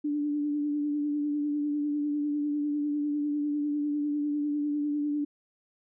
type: tone with vibrato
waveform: sine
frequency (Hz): 293.7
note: D4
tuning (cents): 0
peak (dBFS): -26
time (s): 0.04-5.25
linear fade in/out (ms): 10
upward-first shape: triangle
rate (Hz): 10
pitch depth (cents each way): 31
effects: none